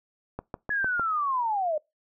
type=click train; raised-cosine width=1 ms; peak=-19 dBFS; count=5; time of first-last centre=0.39-0.996 s; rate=6.6 Hz
type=linear sweep; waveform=sine; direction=down; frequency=1701 to 589 Hz; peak=-24 dBFS; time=0.7-1.78 s; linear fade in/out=5 ms
effects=noise-tail reverb RT60 0.2 s tail -23 dB re dry